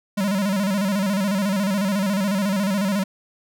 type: tone with vibrato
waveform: square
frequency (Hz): 197.1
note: G3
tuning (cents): +10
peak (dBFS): -20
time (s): 0.17-3.04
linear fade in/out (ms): 10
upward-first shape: square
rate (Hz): 14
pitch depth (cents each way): 81
effects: none